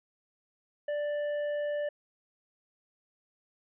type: tone with tanh clipping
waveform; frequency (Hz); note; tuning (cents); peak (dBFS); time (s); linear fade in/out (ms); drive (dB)
triangle; 588; D5; +2; -31; 0.88-1.89; 5; 12
effects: resampled to 8000 Hz